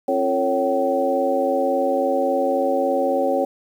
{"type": "tone cluster", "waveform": "sine", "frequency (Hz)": [269, 347.3, 449.4, 553, 765], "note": ["C4", "F4", "A4", "C#5", "G5"], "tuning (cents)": [48, -10, 37, -4, -42], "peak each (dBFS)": [-25, -28, -26, -20, -24], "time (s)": [0.08, 3.45], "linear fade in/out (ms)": 5, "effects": ["8-bit"]}